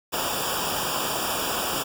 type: noise with comb filter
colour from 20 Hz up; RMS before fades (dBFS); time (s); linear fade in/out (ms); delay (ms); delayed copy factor
pink; -27; 0.12-1.84; 20; 0.48; -0.95
effects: none